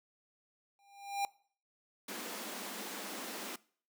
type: tone with exponential growth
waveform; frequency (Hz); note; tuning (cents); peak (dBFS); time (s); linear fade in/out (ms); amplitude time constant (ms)
square; 800; G5; +35; -30; 0.79-1.25; 1; 100
type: high-pass noise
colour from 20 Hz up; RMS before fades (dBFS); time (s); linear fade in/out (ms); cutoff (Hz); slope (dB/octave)
pink; -43; 2.08-3.56; 5; 190; 96
effects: noise-tail reverb RT60 0.5 s tail -22 dB re dry